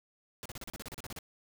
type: noise bursts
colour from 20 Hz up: pink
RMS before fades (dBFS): -43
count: 13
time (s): 0.43-1.188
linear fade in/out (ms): 0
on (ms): 26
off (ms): 35
effects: none